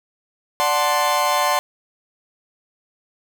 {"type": "chord", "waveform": "40% pulse", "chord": "D dominant seventh", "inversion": "none", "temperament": "equal", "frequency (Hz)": [587.3, 740, 880, 1046.5], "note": ["D5", "F#5", "A5", "C6"], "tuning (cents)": [0, 0, 0, 0], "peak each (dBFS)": [-23, -22, -23, -19], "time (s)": [0.6, 1.59], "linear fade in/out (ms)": 0, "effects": []}